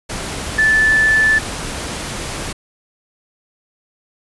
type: tone in noise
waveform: sine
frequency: 1750 Hz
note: A6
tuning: 10 cents flat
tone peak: -10 dBFS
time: 0.58-1.39 s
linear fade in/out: 10 ms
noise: pink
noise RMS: -25 dBFS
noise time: 0.09-2.53 s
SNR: +12 dB
effects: resampled to 24000 Hz